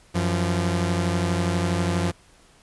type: tone pair together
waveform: sawtooth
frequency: 92.2 / 172.1 Hz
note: F#2 / F3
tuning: -6 / -25 cents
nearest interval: major seventh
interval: 1081 cents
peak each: -20 dBFS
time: 0.14-2.12 s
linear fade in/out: 20 ms
effects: pink hiss -55 dBFS RMS until 2.62 s + resampled to 24000 Hz